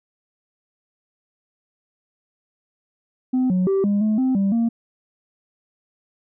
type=tone with pitch steps; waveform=sine; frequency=256 / 183.4 / 388.6 / 203.2 / 215.1 / 259.8 / 196.6 / 231.3 Hz; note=C4 / F#3 / G4 / G#3 / A3 / C4 / G3 / A#3; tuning=-38 / -15 / -15 / -38 / -39 / -12 / +5 / -13 cents; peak=-14 dBFS; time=3.33-4.69 s; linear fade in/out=10 ms; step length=170 ms; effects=tanh soft clip ceiling -15 dBFS